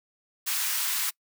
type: high-pass noise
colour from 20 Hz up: white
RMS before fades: -28 dBFS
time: 0.46-1.11 s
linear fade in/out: 20 ms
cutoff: 1000 Hz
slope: 24 dB/octave
effects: noise-tail reverb RT60 0.1 s tail -25 dB re dry